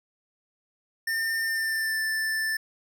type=tone with pitch glide; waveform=square; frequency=1806 to 1764.8 Hz; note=A6 to A6; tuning=+45 to +5 cents; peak=-26 dBFS; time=1.07-2.57 s; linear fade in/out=5 ms; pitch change=-40 cents; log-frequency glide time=1.44-2.02 s; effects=none